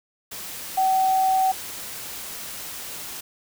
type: tone in noise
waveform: sine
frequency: 760 Hz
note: F#5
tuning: 46 cents sharp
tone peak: -17 dBFS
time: 0.77-1.52 s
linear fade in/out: 10 ms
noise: white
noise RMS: -35 dBFS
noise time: 0.31-3.21 s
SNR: +15 dB
effects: none